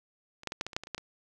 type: clicks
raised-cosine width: 0.2 ms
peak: -30 / -16 / -19 / -13 / -19 / -27 / -12 / -24 / -28 / -16 / -24 dBFS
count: 11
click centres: 0.434 / 0.473 / 0.521 / 0.611 / 0.666 / 0.732 / 0.765 / 0.836 / 0.871 / 0.947 / 0.98 s
effects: none